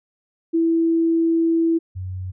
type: tone pair in turn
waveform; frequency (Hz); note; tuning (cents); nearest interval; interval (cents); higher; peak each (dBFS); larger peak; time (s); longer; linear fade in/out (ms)
sine; 330 / 92.6; E4 / F#2; +2 / +2; octave + minor seventh; 2200; first; -15 / -26; first; 0.53-1.79 / 1.95-2.32; first; 20
effects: none